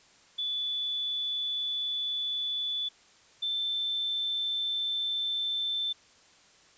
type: tone pair in turn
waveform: sine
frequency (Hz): 3464 / 3543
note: A7 / A7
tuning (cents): -28 / +11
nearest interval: unison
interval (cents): 39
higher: second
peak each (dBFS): -29 / -28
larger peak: second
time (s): 0.38-2.89 / 3.42-5.93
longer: neither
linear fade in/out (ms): 10
effects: white hiss -59 dBFS RMS until 6.77 s + resampled to 16000 Hz